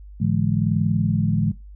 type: tone cluster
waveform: sine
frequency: 108.4 / 148.8 / 169.9 / 210.6 Hz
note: A2 / D3 / F3 / G#3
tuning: -25 / +23 / -47 / +24 cents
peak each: -23 dBFS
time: 0.2-1.52 s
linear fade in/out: 10 ms
effects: noise-tail reverb RT60 0.2 s tail -19 dB re dry + added 50 Hz sine -38 dBFS peak until 1.75 s